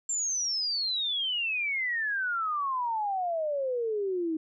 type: exponential sweep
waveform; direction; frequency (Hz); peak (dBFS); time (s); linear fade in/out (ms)
sine; down; 7420 to 311.1; -27; 0.09-4.37; 5
effects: none